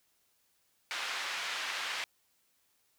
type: band-pass noise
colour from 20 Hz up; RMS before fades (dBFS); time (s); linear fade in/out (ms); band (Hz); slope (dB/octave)
pink; -37; 0.91-2.04; 0; 1400 to 4000; 12
effects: white hiss -73 dBFS RMS until 2.98 s